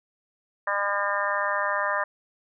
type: harmonic tone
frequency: 201.6 Hz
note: G3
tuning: 49 cents sharp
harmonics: 3 / 4 / 5 / 6 / 7 / 8 / 9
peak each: -30 / -37 / -29 / -30 / -37 / -31 / -30 dBFS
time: 0.67-2.04 s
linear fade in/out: 5 ms
effects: none